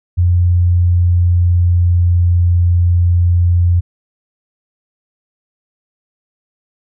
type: tone with pitch glide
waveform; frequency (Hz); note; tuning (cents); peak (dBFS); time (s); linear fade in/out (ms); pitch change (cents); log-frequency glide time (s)
sine; 88.2 to 87.44; F2 to F2; +18 to +3; -8; 0.17-3.81; 20; -15; 0.47-2.47
effects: none